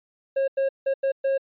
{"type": "tone bursts at uneven times", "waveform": "triangle", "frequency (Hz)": 542, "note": "C#5", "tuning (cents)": -39, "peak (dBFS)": -18, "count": 5, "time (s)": [[0.36, 0.48], [0.57, 0.69], [0.86, 0.94], [1.03, 1.12], [1.24, 1.38]], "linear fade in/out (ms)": 10, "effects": ["resampled to 8000 Hz"]}